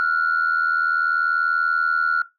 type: tone pair together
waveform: sine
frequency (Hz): 1370 / 1450.4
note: F6 / F#6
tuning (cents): -34 / -35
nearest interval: minor second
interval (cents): 99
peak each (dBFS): -19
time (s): 0-2.22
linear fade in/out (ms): 0
effects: noise-tail reverb RT60 0.2 s tail -17 dB re dry + tanh soft clip ceiling -12 dBFS